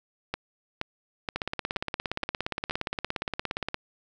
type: two click trains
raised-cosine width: 0.3 ms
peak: -13 / -13 dBFS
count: 6 / 42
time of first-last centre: 0.34-2.71 / 1.36-3.744 s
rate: 2.11 / 17.2 Hz
effects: none